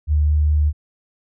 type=tone with vibrato; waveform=sine; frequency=75.1 Hz; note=D2; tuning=39 cents sharp; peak=-13 dBFS; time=0.07-0.73 s; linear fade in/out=50 ms; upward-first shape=triangle; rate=4.8 Hz; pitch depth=9 cents each way; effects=none